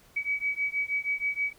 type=beating tone pair; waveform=sine; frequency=2272 / 2278.3 Hz; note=C#7 / C#7; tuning=+42 / +47 cents; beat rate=6.3 Hz; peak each=-30 dBFS; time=0.16-1.53 s; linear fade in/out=10 ms; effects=pink hiss -59 dBFS RMS until 1.58 s